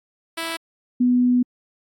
5% pulse / sine tone pair in turn, 329.5 / 247.4 Hz, E4 / B3, -1 / +3 cents, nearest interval perfect fourth, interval 496 cents, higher first, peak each -14 dBFS, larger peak neither, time 0.37-0.57 / 1-1.43 s, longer second, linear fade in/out 10 ms, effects AAC 64 kbps

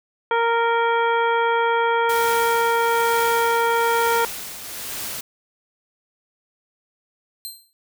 harmonic tone, 464.2 Hz, A#4, 7 cents flat, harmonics 1 / 2 / 3 / 4 / 5 / 7, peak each -21 / -20 / -24 / -31 / -32 / -35 dBFS, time 0.31-4.25 s, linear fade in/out 2 ms
white noise with tremolo, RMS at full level -29 dBFS, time 2.09-5.21 s, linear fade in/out 5 ms, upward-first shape triangle, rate 1.1 Hz, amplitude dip 55%
15% pulse tone with exponential decay, 4143 Hz, C8, 18 cents flat, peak -21 dBFS, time 7.45-7.73 s, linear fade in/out 0 ms, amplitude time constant 60 ms
effects none

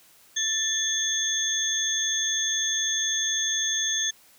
sine tone cluster, 1776 / 3448 / 6380 Hz, A6 / A7 / G8, +16 / -36 / +30 cents, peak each -32 / -27 / -26 dBFS, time 0.36-4.11 s, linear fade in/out 10 ms, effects white hiss -56 dBFS RMS until 4.38 s + high-pass 60 Hz 12 dB/octave

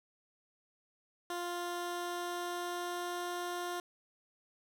15% pulse tone with pitch glide, 350.1 to 352.7 Hz, F4 to F4, +4 to +17 cents, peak -30 dBFS, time 1.3-3.8 s, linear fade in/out 2 ms, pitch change +13 cents, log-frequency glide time 1.67-3.31 s, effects none

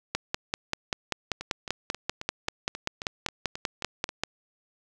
two click trains, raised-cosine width 0.2 ms, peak -18 / -9 dBFS, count 11 / 22, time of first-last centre 1.41-4.091 / 0.15-4.236 s, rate 3.73 / 5.14 Hz, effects none

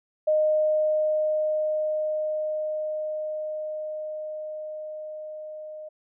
sine tone with level ramp, 616 Hz, D#5, 17 cents flat, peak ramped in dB -18 to -36 dBFS, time 0.27-5.89 s, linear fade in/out 10 ms, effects none

